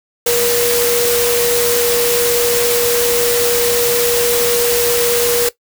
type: tone in noise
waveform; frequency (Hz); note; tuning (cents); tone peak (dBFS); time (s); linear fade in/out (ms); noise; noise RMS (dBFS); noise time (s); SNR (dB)
sine; 478; A#4; +43; -14; 0.26-5.49; 5; white; -17; 0.26-5.49; 0
effects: noise-tail reverb RT60 0.1 s tail -17 dB re dry